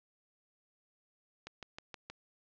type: click train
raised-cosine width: 0.2 ms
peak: -26 dBFS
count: 5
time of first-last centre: 1.47-2.1 s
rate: 6.35 Hz
effects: low-pass 5000 Hz 12 dB/octave